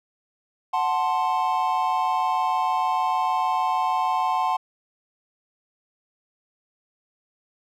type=chord; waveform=triangle; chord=F# diminished; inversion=none; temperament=equal; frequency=740 / 880 / 1046.5 Hz; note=F#5 / A5 / C6; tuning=0 / 0 / 0 cents; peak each=-23 dBFS; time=0.73-4.57 s; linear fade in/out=10 ms; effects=none